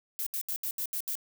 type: noise bursts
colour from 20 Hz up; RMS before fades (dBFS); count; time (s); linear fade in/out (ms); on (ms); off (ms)
violet; -33; 7; 0.19-1.153; 0; 75; 73
effects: none